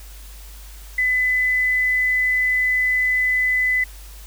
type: tone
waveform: sine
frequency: 2007 Hz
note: B6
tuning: 27 cents sharp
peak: -16 dBFS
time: 0.98-3.84 s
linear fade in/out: 5 ms
effects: added 50 Hz sine -37 dBFS peak until 4.26 s + white hiss -45 dBFS RMS until 4.26 s